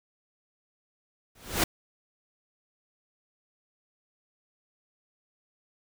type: noise with exponential growth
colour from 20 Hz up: pink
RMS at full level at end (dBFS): -20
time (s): 1.35-1.64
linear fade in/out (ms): 5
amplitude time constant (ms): 61
effects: none